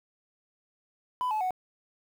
sine tone with pitch steps, 1000 / 860.6 / 740.5 Hz, B5 / A5 / F#5, +21 / -39 / +1 cents, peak -24 dBFS, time 1.21-1.507 s, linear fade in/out 0 ms, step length 99 ms, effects tanh soft clip ceiling -25 dBFS + 9-bit

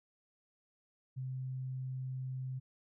sine tone, 130 Hz, C3, 11 cents flat, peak -37 dBFS, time 1.16-2.6 s, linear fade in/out 20 ms, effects none

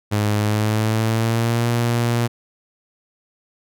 sawtooth tone with pitch glide, 104.8 to 118.32 Hz, G#2 to A#2, +16 to +26 cents, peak -13 dBFS, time 0.11-2.28 s, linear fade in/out 20 ms, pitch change +210 cents, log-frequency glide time 0.38-1.67 s, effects none

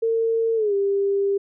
sine tone with pitch glide, 454 to 397.5 Hz, A#4 to G4, -46 to +24 cents, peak -18 dBFS, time 0.02-1.38 s, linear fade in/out 10 ms, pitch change -230 cents, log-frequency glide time 0.55-0.74 s, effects none

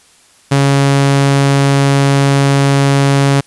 sawtooth tone, 139 Hz, C#3, 5 cents sharp, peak -4 dBFS, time 0.51-3.41 s, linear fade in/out 10 ms, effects white hiss -47 dBFS RMS until 3.46 s + resampled to 24000 Hz

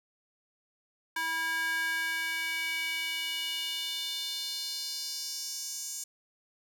square tone with high-pass filter sweep, 325 Hz, E4, 24 cents flat, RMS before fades -34 dBFS, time 1.16-6.04 s, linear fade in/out 5 ms, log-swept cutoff 1300 to 6800 Hz, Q 3.4, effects none

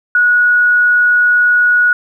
sine tone, 1459 Hz, F#6, 25 cents flat, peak -7 dBFS, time 0.15-1.93 s, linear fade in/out 2 ms, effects 8-bit

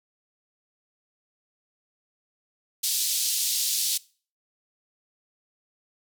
pink band-pass noise, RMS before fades -26 dBFS, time 2.83-3.98 s, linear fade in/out 10 ms, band 3800 to 16000 Hz, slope 24 dB/octave, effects noise-tail reverb RT60 0.4 s tail -22 dB re dry

